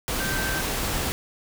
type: tone in noise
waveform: sine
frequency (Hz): 1558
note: G6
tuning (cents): -11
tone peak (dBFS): -29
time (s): 0.2-0.61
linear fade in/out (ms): 0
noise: pink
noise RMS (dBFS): -27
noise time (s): 0.08-1.12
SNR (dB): -5
effects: none